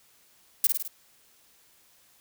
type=noise with echo; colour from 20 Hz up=violet; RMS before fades=-20 dBFS; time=0.64-0.67 s; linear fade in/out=2 ms; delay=52 ms; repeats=4; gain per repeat=-4 dB; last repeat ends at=0.878 s; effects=white hiss -61 dBFS RMS until 2.2 s